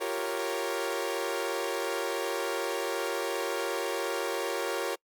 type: chord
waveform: sawtooth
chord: G half-diminished seventh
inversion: third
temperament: equal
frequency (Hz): 349.2 / 392 / 466.2 / 554.4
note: F4 / G4 / Bb4 / Db5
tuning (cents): 0 / 0 / 0 / 0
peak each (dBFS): -33 / -32 / -30 / -31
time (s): 0-4.96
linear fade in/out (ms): 20
effects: noise-tail reverb RT60 0.1 s tail -26 dB re dry + Opus 32 kbps